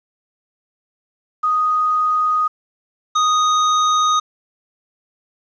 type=tone pair in turn; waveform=sine / square; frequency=1244.5 / 1244.5 Hz; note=D#6 / D#6; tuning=0 / 0 cents; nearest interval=unison; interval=0 cents; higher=neither; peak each=-14 dBFS; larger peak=neither; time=1.43-2.48 / 3.15-4.2 s; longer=neither; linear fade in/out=10 ms; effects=resampled to 16000 Hz + 8-bit